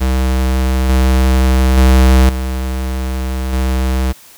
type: tone with level steps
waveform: square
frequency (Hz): 64.7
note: C2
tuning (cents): -19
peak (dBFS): -12 / -9 / -6 / -17 / -13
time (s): 0-4.13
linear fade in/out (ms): 20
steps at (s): 0.89 / 1.77 / 2.29 / 3.53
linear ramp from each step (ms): 2
effects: white hiss -41 dBFS RMS until 4.37 s